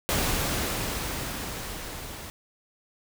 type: noise with level ramp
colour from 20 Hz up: pink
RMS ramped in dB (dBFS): -25 to -40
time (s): 0.09-2.3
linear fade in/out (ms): 0
effects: none